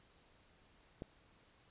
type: click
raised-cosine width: 2 ms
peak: -30 dBFS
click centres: 1.021 s
effects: pink hiss -68 dBFS RMS until 1.7 s + resampled to 8000 Hz